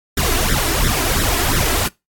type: noise with flanger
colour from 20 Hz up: pink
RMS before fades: -17 dBFS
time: 0.17-1.88 s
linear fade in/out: 5 ms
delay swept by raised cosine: 0.54 to 3.04 ms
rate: 2.9 Hz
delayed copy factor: +0.9
effects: noise-tail reverb RT60 0.2 s tail -22 dB re dry + AAC 64 kbps